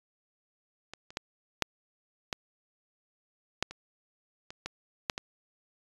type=clicks; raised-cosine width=0.2 ms; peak=-24 / -30 / -15 / -7 / -14 / -9 / -25 / -25 / -18 / -10 / -17 dBFS; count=11; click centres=0.936 / 1.105 / 1.171 / 1.623 / 2.328 / 3.626 / 3.71 / 4.505 / 4.66 / 5.098 / 5.179 s; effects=resampled to 24000 Hz